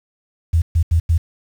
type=tone bursts at uneven times; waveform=sine; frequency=82.41 Hz; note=E2; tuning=in tune; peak=-11 dBFS; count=4; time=0.53-0.62 / 0.75-0.83 / 0.91-1 / 1.09-1.18 s; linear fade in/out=10 ms; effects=7-bit